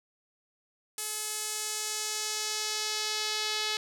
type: tone with band-pass filter sweep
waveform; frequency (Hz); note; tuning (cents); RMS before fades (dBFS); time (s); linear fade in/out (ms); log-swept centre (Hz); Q
sawtooth; 428.4; A4; -46; -33; 0.98-3.77; 2; 9400 to 4100; 1.5
effects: none